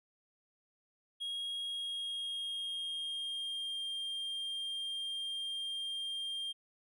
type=tone with pitch glide; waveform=triangle; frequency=3280 to 3200 Hz; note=G#7 to G7; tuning=-22 to +35 cents; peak=-35 dBFS; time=1.2-6.53 s; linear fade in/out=20 ms; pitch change=-43 cents; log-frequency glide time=1.65-3.81 s; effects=none